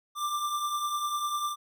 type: beating tone pair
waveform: square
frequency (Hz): 1174.7 / 1184.7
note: D6 / D6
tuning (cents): 0 / +15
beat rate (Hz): 10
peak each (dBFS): -38 / -30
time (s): 0.15-1.56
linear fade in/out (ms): 50
effects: none